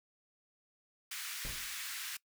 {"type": "high-pass noise", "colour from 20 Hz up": "pink", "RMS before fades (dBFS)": -42, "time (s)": [1.11, 2.17], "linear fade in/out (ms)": 5, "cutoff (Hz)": 1500, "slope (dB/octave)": 24}
{"type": "noise with exponential decay", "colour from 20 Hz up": "brown", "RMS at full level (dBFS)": -40, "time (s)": [1.45, 1.78], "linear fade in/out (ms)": 1, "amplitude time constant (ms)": 71}
{"effects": ["noise-tail reverb RT60 0.1 s tail -21 dB re dry"]}